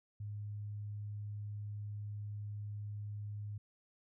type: tone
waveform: sine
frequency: 103.83 Hz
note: G#2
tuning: in tune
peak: -40 dBFS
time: 0.2-3.58 s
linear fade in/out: 5 ms
effects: none